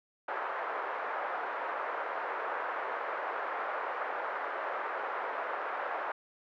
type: band-pass noise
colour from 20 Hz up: white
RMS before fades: -36 dBFS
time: 0.28-6.12 s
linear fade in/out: 5 ms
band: 470 to 1500 Hz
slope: 24 dB/octave
effects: none